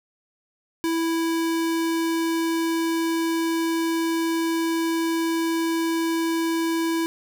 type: tone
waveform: square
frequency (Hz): 329.6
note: E4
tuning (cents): 0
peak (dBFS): -22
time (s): 0.84-7.06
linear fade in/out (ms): 0
effects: none